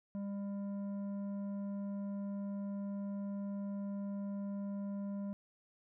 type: tone with tanh clipping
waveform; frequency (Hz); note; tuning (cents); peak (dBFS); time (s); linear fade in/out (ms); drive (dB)
sine; 200.1; G3; +36; -39; 0.15-5.33; 0; 9
effects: none